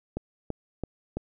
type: click train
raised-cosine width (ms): 2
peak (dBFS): -17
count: 4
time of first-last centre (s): 0.17-1.17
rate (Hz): 3
effects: none